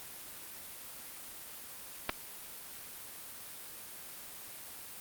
clicks, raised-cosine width 0.3 ms, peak -15 dBFS, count 2, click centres 2.093 / 2.096 s, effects white hiss -47 dBFS RMS until 5 s + Opus 32 kbps

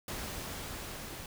pink noise with level ramp, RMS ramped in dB -39 to -44 dBFS, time 0.08-1.26 s, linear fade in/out 2 ms, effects none

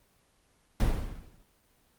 brown noise with exponential decay, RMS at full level -21 dBFS, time 0.8-1.45 s, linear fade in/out 2 ms, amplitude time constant 140 ms, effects pink hiss -67 dBFS RMS until 1.98 s + Opus 24 kbps

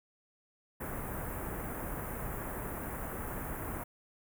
pink band-stop noise, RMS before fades -39 dBFS, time 0.8-3.84 s, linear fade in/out 10 ms, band 1800 to 11000 Hz, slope 24 dB/octave, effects none

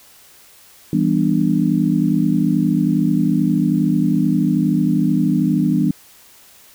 sine chord, E minor seventh, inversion none, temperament just, 164.81 / 197.78 / 247.2 / 296.7 Hz, E3 / G3 / B3 / D4, 0 / +16 / +2 / +18 cents, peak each -19 dBFS, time 0.93-5.91 s, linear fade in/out 2 ms, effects white hiss -47 dBFS RMS until 6.74 s

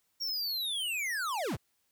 square linear sweep, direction down, 5610 to 43.65 Hz, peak -32 dBFS, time 0.2-1.57 s, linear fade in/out 20 ms, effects white hiss -75 dBFS RMS until 1.91 s

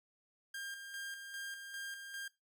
sawtooth tone with tremolo, 1603 Hz, G6, 38 cents sharp, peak -38 dBFS, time 0.54-2.28 s, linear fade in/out 5 ms, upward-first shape square, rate 2.5 Hz, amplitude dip 45%, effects noise-tail reverb RT60 0.2 s tail -19 dB re dry

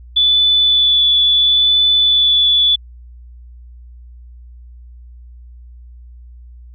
sine tone with vibrato, 3469 Hz, A7, 25 cents flat, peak -9 dBFS, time 0.16-2.76 s, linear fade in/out 10 ms, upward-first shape sine, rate 0.74 Hz, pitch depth 11 cents each way, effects added 60 Hz sine -35 dBFS peak until 6.74 s

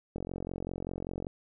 click train, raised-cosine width 2 ms, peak -23 dBFS, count 51, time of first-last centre 0.16-1.269 s, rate 45.1 Hz, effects none

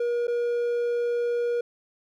triangle tone with dropouts, 477.4 Hz, A#4, 41 cents sharp, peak -21 dBFS, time 0-1.61 s, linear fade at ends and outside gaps 5 ms, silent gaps 0.271-0.279 s, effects none

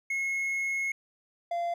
triangle tone pair in turn, 2171 / 688.6 Hz, C#7 / F5, -37 / -25 cents, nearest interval octave + minor sixth, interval 1988 cents, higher first, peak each -26 dBFS, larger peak neither, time 0.1-0.92 / 1.51-1.74 s, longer first, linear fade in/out 5 ms, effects none

